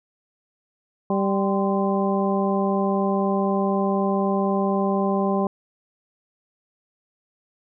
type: harmonic tone with a mistuned harmonic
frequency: 196 Hz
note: G3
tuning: in tune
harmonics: 1 / 2 / 3 / 4 / 5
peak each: -22 / -25 / -27 / -28 / -29 dBFS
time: 1.1-5.47 s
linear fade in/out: 2 ms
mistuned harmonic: 5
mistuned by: +91 cents
effects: none